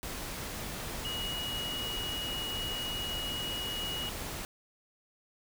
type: tone in noise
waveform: sine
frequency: 2900 Hz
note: F#7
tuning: 35 cents flat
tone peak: -35 dBFS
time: 1.05-4.09 s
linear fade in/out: 0 ms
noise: pink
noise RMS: -39 dBFS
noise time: 0.03-4.45 s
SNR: +1 dB
effects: none

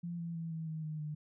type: tone with pitch steps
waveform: sine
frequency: 172 / 168.36 / 164.8 / 161.32 / 157.91 / 154.57 / 151.3 Hz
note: F3 / E3 / E3 / E3 / D#3 / D#3 / D#3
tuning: -26 / +37 / 0 / -37 / +26 / -11 / -48 cents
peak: -37 dBFS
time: 0.03-1.15 s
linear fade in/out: 10 ms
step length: 160 ms
effects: none

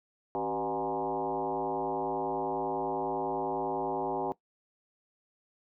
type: tone with frequency modulation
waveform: sine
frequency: 603 Hz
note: D5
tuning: 46 cents sharp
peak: -29 dBFS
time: 0.35-4.32 s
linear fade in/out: 0 ms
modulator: 110 Hz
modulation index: 3
effects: noise-tail reverb RT60 0.1 s tail -18 dB re dry

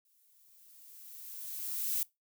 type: noise with exponential growth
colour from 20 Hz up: violet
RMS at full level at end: -31 dBFS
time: 0.05-2.03 s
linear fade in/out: 2 ms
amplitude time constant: 430 ms
effects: noise-tail reverb RT60 0.2 s tail -22 dB re dry

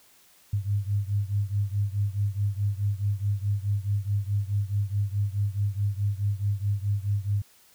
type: beating tone pair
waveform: sine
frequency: 99.8 / 104.5 Hz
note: G2 / G#2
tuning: +32 / +11 cents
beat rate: 4.7 Hz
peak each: -26 / -28 dBFS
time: 0.53-7.42 s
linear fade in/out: 5 ms
effects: white hiss -58 dBFS RMS until 7.74 s

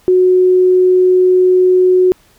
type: tone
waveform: sine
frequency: 367.2 Hz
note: F#4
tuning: 13 cents flat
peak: -6 dBFS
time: 0.08-2.12 s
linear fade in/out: 0 ms
effects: pink hiss -50 dBFS RMS until 2.38 s

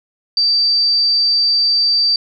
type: tone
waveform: sine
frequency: 4653 Hz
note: D8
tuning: 17 cents flat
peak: -11 dBFS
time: 0.37-2.16 s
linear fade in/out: 2 ms
effects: none

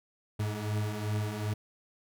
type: beating tone pair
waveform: 40% pulse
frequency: 103.9 / 106.5 Hz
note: G#2 / G#2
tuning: +1 / +44 cents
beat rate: 2.6 Hz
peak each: -35 / -31 dBFS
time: 0.39-1.54 s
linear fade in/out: 10 ms
effects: none

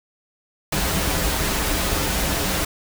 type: noise with comb filter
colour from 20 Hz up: pink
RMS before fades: -22 dBFS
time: 0.72-2.65 s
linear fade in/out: 5 ms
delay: 8.4 ms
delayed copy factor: -0.55
effects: none

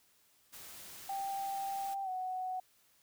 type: noise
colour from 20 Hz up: white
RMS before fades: -50 dBFS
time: 0.52-1.95 s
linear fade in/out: 20 ms
type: tone with pitch glide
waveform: sine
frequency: 786 to 742.3 Hz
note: G5 to F#5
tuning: +4 to +5 cents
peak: -35 dBFS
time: 1.09-2.6 s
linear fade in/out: 5 ms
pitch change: -99 cents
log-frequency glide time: 2.03-2.09 s
effects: white hiss -69 dBFS RMS until 3.02 s

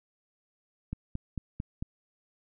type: click train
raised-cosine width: 5 ms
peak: -21 dBFS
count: 5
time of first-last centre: 0.93-1.825 s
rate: 4.47 Hz
effects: none

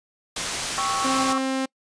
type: low-pass noise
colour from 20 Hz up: white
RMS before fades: -29 dBFS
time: 0.36-1.33 s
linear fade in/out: 5 ms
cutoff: 8000 Hz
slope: 12 dB/octave
type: chord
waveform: sine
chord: C# diminished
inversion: second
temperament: equal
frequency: 784 / 1108.7 / 1318.5 Hz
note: G5 / C#6 / E6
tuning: 0 / 0 / 0 cents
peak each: -30 / -25 / -30 dBFS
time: 0.78-1.38 s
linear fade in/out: 0 ms
type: tone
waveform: sawtooth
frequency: 264.9 Hz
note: C4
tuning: 22 cents sharp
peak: -19 dBFS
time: 1.04-1.66 s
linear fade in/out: 10 ms
effects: noise-tail reverb RT60 0.1 s tail -26 dB re dry + resampled to 22050 Hz

